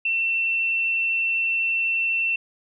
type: tone with frequency modulation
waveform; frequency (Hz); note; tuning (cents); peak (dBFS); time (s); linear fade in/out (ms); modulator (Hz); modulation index
sine; 2694; E7; +37; -20; 0.05-2.36; 5; 63.6; 0.24
effects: none